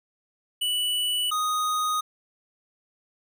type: tone pair in turn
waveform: square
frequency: 2960 / 1244.5 Hz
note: F#7 / D#6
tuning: 0 / 0 cents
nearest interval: octave + minor third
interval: 1500 cents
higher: first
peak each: -24 dBFS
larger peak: neither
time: 0.61-1.31 / 1.31-2.01 s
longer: neither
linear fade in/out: 10 ms
effects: none